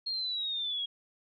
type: linear sweep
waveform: sine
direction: down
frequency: 4271 to 3274 Hz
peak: -31 dBFS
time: 0.06-0.86 s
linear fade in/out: 10 ms
effects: none